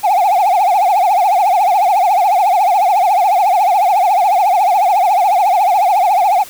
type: tone with vibrato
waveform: triangle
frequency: 772 Hz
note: G5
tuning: 27 cents flat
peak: -6 dBFS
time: 0.03-6.44 s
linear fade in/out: 20 ms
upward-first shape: triangle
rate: 14 Hz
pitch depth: 220 cents each way
effects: tanh soft clip ceiling -3 dBFS + white hiss -35 dBFS RMS until 6.49 s